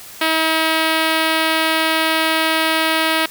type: tone with notch filter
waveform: 5% pulse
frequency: 320 Hz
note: D#4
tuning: 49 cents sharp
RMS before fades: -17 dBFS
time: 0.21-3.26 s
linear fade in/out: 5 ms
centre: 7600 Hz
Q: 1
effects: white hiss -37 dBFS RMS until 3.3 s